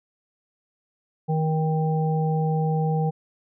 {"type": "harmonic tone", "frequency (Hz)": 157.6, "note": "D#3", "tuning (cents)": 23, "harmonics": [1, 3, 5], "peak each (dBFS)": [-21, -29, -29], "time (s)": [1.28, 3.11], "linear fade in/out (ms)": 20, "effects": []}